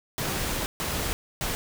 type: noise bursts at uneven times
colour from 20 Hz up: pink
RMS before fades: -29 dBFS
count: 3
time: 0.18-0.66 / 0.8-1.13 / 1.41-1.55 s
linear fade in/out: 0 ms
effects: none